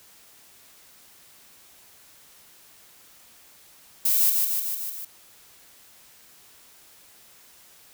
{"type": "noise with echo", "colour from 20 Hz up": "violet", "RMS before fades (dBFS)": -21, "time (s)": [4.05, 4.3], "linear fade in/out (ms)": 5, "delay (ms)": 150, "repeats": 5, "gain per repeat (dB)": -3, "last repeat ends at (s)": 5.05, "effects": ["white hiss -53 dBFS RMS until 7.93 s"]}